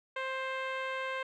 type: tone with low-pass filter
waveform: 10% pulse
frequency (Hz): 526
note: C5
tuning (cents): +9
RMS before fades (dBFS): -36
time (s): 0.16-1.23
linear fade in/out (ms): 5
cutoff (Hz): 2500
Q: 0.74
effects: none